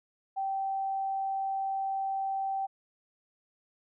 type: tone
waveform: sine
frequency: 777 Hz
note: G5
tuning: 16 cents flat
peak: -29 dBFS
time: 0.36-2.67 s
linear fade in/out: 20 ms
effects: none